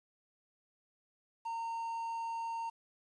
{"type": "tone with quantisation", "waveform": "triangle", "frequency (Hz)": 917, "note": "A#5", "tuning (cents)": -29, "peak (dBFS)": -34, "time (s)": [1.45, 2.7], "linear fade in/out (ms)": 10, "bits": 10, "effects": ["resampled to 24000 Hz"]}